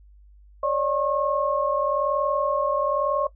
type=tone cluster; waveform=sine; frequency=556 / 597 / 1083 Hz; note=C#5 / D5 / C#6; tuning=+5 / +28 / -41 cents; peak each=-25 dBFS; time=0.63-3.27 s; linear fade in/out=5 ms; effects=noise-tail reverb RT60 0.1 s tail -17 dB re dry + added 50 Hz sine -48 dBFS peak until 3.35 s